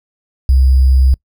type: tone with sample-and-hold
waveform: sine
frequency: 65.41 Hz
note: C2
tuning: in tune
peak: -6 dBFS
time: 0.49-1.14 s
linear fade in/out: 0 ms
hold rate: 4900 Hz
effects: noise-tail reverb RT60 0.1 s tail -25 dB re dry